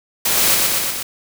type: noise with echo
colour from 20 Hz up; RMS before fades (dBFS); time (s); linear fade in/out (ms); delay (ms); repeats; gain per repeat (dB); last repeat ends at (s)
white; -17; 0.25-0.55; 5; 120; 4; -2; 1.03
effects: none